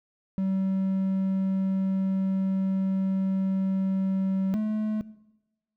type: tone pair in turn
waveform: triangle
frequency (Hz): 191.4 / 214.8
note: G3 / A3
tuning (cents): -41 / -41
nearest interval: major second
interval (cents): 200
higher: second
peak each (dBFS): -22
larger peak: neither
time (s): 0.38-4.54 / 4.54-5.01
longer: first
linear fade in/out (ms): 0
effects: noise-tail reverb RT60 1.0 s tail -19 dB re dry